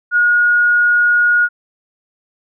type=tone; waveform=sine; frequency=1442 Hz; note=F#6; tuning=45 cents flat; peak=-9 dBFS; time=0.11-1.49 s; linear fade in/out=50 ms; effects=none